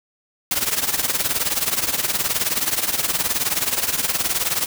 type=noise with tremolo; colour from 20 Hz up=white; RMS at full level=-18 dBFS; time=0.51-4.66 s; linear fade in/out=2 ms; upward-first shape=triangle; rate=19 Hz; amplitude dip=85%; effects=none